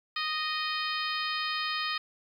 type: harmonic tone with a mistuned harmonic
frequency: 620 Hz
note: D#5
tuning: 6 cents flat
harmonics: 2 / 3 / 4 / 5 / 6 / 7 / 8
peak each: -34 / -36 / -37 / -38 / -39 / -39 / -40 dBFS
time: 0.16-1.98 s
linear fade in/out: 5 ms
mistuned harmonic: 7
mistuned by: -27 cents
effects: 10-bit